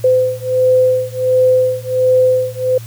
sine beating tone pair, 510 / 511.4 Hz, C5 / C5, -44 / -40 cents, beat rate 1.4 Hz, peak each -13 dBFS, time 0.04-2.78 s, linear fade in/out 5 ms, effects added 115 Hz sine -28 dBFS peak until 2.86 s + white hiss -40 dBFS RMS until 2.86 s

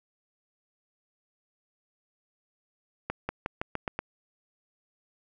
accelerating click train, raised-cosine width 0.5 ms, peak -15 dBFS, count 7, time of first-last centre 3.1-3.99 s, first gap 190 ms, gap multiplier 0.9, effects none

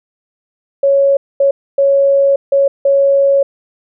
sine tone bursts at uneven times, 554.4 Hz, C#5, in tune, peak -7 dBFS, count 5, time 0.83-1.17 / 1.4-1.51 / 1.78-2.36 / 2.52-2.68 / 2.85-3.43 s, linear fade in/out 5 ms, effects none

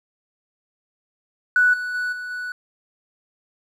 triangle tone with level steps, 1480 Hz, F#6, in tune, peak -9 / -23 / -20 / -27 / -25 dBFS, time 1.56-2.52 s, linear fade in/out 2 ms, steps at 1.73 / 1.94 / 2.12 / 2.3 s, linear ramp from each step 10 ms, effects tanh soft clip ceiling -11 dBFS

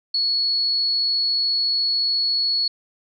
sine tone, 4377 Hz, C#8, 23 cents flat, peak -18 dBFS, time 0.14-2.68 s, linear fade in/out 5 ms, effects none

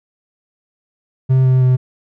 triangle tone with pitch steps, 130.81 / 129.23 / 127.67 Hz, C3 / C3 / C3, 0 / -21 / -42 cents, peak -7 dBFS, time 1.29-1.77 s, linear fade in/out 20 ms, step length 160 ms, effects none

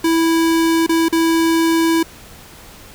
square tone with dropouts, 328.7 Hz, E4, 5 cents flat, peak -13 dBFS, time 0.04-2.03 s, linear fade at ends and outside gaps 5 ms, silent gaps 0.865-0.892 / 1.085-1.125 s, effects pink hiss -40 dBFS RMS until 2.94 s

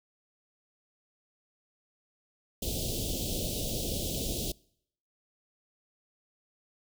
pink band-stop noise, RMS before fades -33 dBFS, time 2.62-4.52 s, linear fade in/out 5 ms, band 650 to 3000 Hz, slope 48 dB/octave, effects noise-tail reverb RT60 0.7 s tail -25 dB re dry

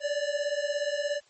square beating tone pair, 573 / 590 Hz, D5 / D5, -43 / +8 cents, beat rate 17 Hz, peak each -31 dBFS, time 0-1.21 s, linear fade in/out 50 ms, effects white hiss -62 dBFS RMS until 1.29 s + MP3 32 kbps

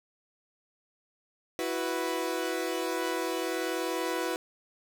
sawtooth chord, E suspended second, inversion none, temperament equal, 329.6 / 370 / 493.9 Hz, E4 / F#4 / B4, 0 / 0 / 0 cents, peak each -30 / -30 / -30 dBFS, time 1.59-4.36 s, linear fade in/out 0 ms, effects none

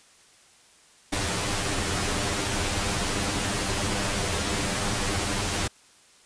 pink noise with comb filter, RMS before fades -27 dBFS, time 1.12-5.68 s, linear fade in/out 10 ms, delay 10 ms, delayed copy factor +0.9, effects white hiss -56 dBFS RMS until 6.25 s + resampled to 22050 Hz

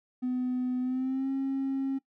triangle tone with pitch glide, 251.7 to 269.8 Hz, B3 to C#4, +33 to -47 cents, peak -24 dBFS, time 0.22-1.99 s, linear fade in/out 20 ms, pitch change +120 cents, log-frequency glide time 0.8-1.3 s, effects noise-tail reverb RT60 0.1 s tail -20 dB re dry + tanh soft clip ceiling -24 dBFS

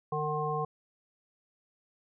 harmonic tone with a mistuned harmonic, 152.1 Hz, D#3, 39 cents flat, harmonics 1 / 3 / 5 / 7, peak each -35 / -34 / -35 / -34 dBFS, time 0.12-0.65 s, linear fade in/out 5 ms, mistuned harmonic 5, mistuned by -20 cents, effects none

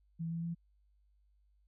sine tone with pitch steps, 164.81 / 166.82 / 168.86 Hz, E3 / E3 / E3, 0 / +21 / +42 cents, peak -35 dBFS, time 0.19-0.55 s, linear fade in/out 20 ms, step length 120 ms, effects added 50 Hz sine -67 dBFS peak until 1.67 s

